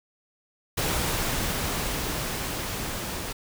pink noise with level ramp, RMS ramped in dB -26 to -33 dBFS, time 0.77-3.33 s, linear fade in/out 10 ms, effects none

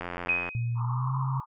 click train, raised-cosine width 0.5 ms, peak -19 dBFS, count 43, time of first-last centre 0.01-0.489 s, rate 87.7 Hz
sine tone with exponential decay, 2517 Hz, D#7, 19 cents sharp, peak -20 dBFS, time 0.29-0.8 s, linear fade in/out 1 ms, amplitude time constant 110 ms
sine tone with pitch glide, 118.1 to 132.56 Hz, A#2 to C3, +23 to +23 cents, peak -26 dBFS, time 0.55-1.4 s, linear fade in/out 0 ms, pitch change +200 cents, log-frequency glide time 0.8-1.14 s
pink band-pass noise, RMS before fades -37 dBFS, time 0.75-1.46 s, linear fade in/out 50 ms, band 900 to 1200 Hz, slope 96 dB/octave
effects none

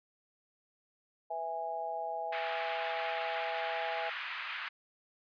harmonic tone, 164.81 Hz, E3, in tune, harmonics 3 / 4 / 5, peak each -45 / -38 / -37 dBFS, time 1.3-4.1 s, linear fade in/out 10 ms
white band-pass noise, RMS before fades -40 dBFS, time 2.32-4.69 s, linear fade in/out 10 ms, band 1100 to 2700 Hz, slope 24 dB/octave
effects resampled to 11025 Hz

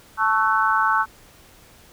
sine chord, F# minor seventh, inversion first, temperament equal with one note detuned, 880 / 1108.7 / 1318.5 / 1508.5 Hz, A5 / C#6 / E6 / F#6, 0 / 0 / 0 / +33 cents, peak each -22 dBFS, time 0.17-1.06 s, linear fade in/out 50 ms, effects pink hiss -50 dBFS RMS until 1.92 s

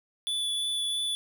square tone with vibrato, 3456 Hz, A7, 32 cents flat, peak -28 dBFS, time 0.27-1.15 s, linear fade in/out 0 ms, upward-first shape sine, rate 3 Hz, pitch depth 9 cents each way, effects none

